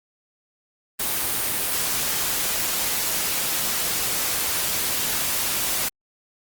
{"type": "noise", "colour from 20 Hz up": "white", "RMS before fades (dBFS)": -24, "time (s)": [0.99, 5.89], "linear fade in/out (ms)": 10, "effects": ["Opus 32 kbps"]}